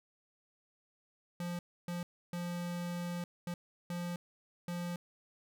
square tone bursts at uneven times, 174.61 Hz, F3, in tune, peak -37 dBFS, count 6, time 1.4-1.59 / 1.88-2.03 / 2.33-3.24 / 3.47-3.54 / 3.9-4.16 / 4.68-4.96 s, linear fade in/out 2 ms, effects none

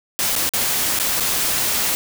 white noise with dropouts, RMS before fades -20 dBFS, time 0.19-1.95 s, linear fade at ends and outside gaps 0 ms, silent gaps 0.354-0.362 / 0.492-0.536 / 0.989-0.998 / 1.2-1.206 s, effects none

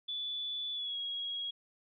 sine tone with pitch glide, 3464 to 3306 Hz, A7 to G#7, -28 to -9 cents, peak -35 dBFS, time 0.08-1.51 s, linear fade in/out 10 ms, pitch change -81 cents, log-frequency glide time 0.73-0.97 s, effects none

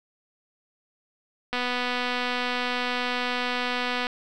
click train, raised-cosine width 0.3 ms, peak -12 dBFS, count 628, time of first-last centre 1.53-4.068 s, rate 247 Hz, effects none

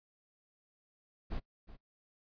brown noise with echo, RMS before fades -36 dBFS, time 1.3-1.4 s, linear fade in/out 20 ms, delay 370 ms, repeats 1, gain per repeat -15 dB, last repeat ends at 1.77 s, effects noise-tail reverb RT60 0.1 s tail -22 dB re dry + resampled to 11025 Hz

